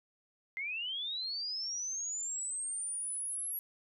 sine linear sweep, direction up, 2059 to 11450 Hz, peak -35 dBFS, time 0.57-3.59 s, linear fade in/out 0 ms, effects none

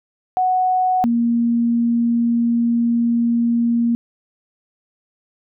sine tone pair in turn, 740 / 234.7 Hz, F#5 / A#3, 0 / +12 cents, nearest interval octave + minor sixth, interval 1988 cents, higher first, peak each -14 dBFS, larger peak neither, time 0.37-1.04 / 1.04-3.95 s, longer second, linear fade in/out 0 ms, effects none

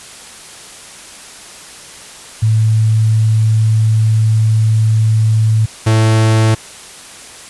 sine / 45% pulse tone pair in turn, 110 / 110.55 Hz, A2 / A2, 0 / +9 cents, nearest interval unison, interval 9 cents, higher second, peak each -8 / -8 dBFS, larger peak neither, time 2.42-5.66 / 5.86-6.55 s, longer first, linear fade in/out 10 ms, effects white hiss -34 dBFS RMS until 7.49 s + resampled to 24000 Hz

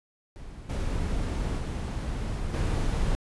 brown noise with level steps, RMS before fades -42 / -29 / -31 / -26 dBFS, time 0.36-3.15 s, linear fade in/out 0 ms, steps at 0.69 / 1.58 / 2.53 s, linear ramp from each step 10 ms, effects resampled to 24000 Hz

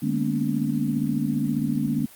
sine tone cluster, 149.3 / 206.2 / 231.3 / 246.1 / 284.2 Hz, D3 / G#3 / A#3 / B3 / C#4, +29 / -12 / -13 / -6 / +43 cents, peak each -28 dBFS, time 0.02-2.06 s, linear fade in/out 10 ms, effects white hiss -48 dBFS RMS until 2.15 s + Opus 32 kbps

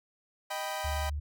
sawtooth chord, Eb augmented, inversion none, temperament equal, 622.3 / 784 / 987.8 Hz, Eb5 / G5 / B5, 0 / 0 / 0 cents, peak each -34 / -33 / -35 dBFS, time 0.5-1.1 s, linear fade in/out 10 ms
sine tone, 73.42 Hz, D2, in tune, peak -31 dBFS, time 0.84-1.2 s, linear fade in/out 10 ms
effects none

